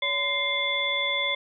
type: tone cluster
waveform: sine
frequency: 566 / 1020 / 2104 / 3457 Hz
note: C#5 / C6 / C7 / A7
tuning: +36 / -44 / +9 / -31 cents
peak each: -33 / -34 / -27 / -27 dBFS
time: 0.02-1.35 s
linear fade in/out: 5 ms
effects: none